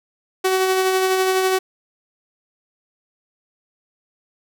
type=tone with tremolo; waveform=sawtooth; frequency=376.4 Hz; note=F#4; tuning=30 cents sharp; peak=-11 dBFS; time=0.44-1.59 s; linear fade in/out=10 ms; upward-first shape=sine; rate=12 Hz; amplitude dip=30%; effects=none